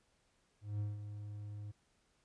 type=tone with ADSR envelope; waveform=triangle; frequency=103.83 Hz; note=G#2; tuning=in tune; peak=-32 dBFS; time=0.61-1.72 s; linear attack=190 ms; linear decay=170 ms; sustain=-9 dB; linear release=15 ms; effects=pink hiss -75 dBFS RMS until 2.24 s + resampled to 22050 Hz